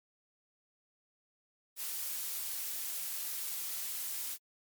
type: noise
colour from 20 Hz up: blue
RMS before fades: -38 dBFS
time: 1.76-4.38 s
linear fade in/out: 50 ms
effects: MP3 96 kbps